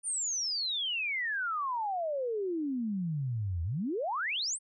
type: exponential two-way sweep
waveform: sine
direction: down then up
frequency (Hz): 9410 to 80 to 9410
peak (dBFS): -30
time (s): 0.03-4.59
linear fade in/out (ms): 50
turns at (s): 3.63
effects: none